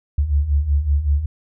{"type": "beating tone pair", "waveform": "sine", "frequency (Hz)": [68.7, 74], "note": ["C#2", "D2"], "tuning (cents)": [-15, 14], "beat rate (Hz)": 5.3, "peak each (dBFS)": [-21, -16], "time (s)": [0.18, 1.26], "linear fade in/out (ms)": 5, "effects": []}